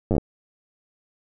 slowing click train, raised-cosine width 2 ms, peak -9 dBFS, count 7, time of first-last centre 0.11-0.181 s, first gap 9 ms, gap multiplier 1.11, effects none

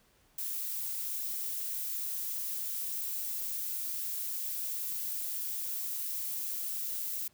violet noise, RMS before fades -36 dBFS, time 0.38-7.28 s, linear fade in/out 5 ms, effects pink hiss -67 dBFS RMS until 7.33 s

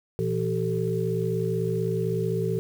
sine tone cluster, 117.8 / 168.9 / 386.3 / 442.2 Hz, A#2 / E3 / G4 / A4, +19 / +42 / -25 / +9 cents, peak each -29 dBFS, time 0.19-2.59 s, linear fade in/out 0 ms, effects 8-bit

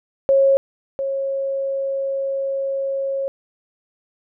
sine tone pair in turn, 545 / 545 Hz, C#5 / C#5, -29 / -29 cents, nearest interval unison, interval 0 cents, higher neither, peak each -11 / -20 dBFS, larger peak first, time 0.29-0.57 / 0.99-3.28 s, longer second, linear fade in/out 0 ms, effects none

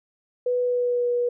sine tone with pitch glide, 493.9 to 484.6 Hz, B4 to B4, 0 to -33 cents, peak -20 dBFS, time 0.46-1.29 s, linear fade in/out 5 ms, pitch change -33 cents, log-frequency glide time 0.61-1.09 s, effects none

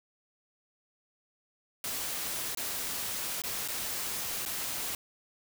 white noise with dropouts, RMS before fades -35 dBFS, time 1.84-4.95 s, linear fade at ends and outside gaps 2 ms, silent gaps 2.549-2.572 / 3.419-3.437 / 3.678-3.684 / 4.453-4.46 s, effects none

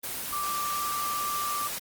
sine tone in noise, 1174.7 Hz, D6, in tune, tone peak -29 dBFS, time 0.32-1.68 s, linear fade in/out 10 ms, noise white, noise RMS -34 dBFS, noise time 0.03-1.79 s, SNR +2 dB, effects Opus 24 kbps

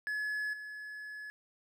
triangle tone with level steps, 1703 Hz, G#6, 43 cents sharp, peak -31 / -40 dBFS, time 0.07-1.3 s, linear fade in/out 0 ms, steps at 0.53 s, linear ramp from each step 5 ms, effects none

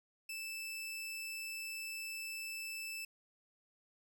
sawtooth tone, 2637 Hz, E7, in tune, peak -38 dBFS, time 0.29-3.05 s, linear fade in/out 5 ms, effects none

